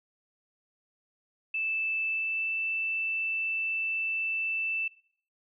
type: tone with pitch glide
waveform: sine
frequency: 2637 to 2652 Hz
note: E7 to E7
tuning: 0 to +10 cents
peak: -28 dBFS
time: 1.54-4.88 s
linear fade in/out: 5 ms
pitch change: +10 cents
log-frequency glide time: 2.06-2.54 s
effects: noise-tail reverb RT60 0.6 s tail -20 dB re dry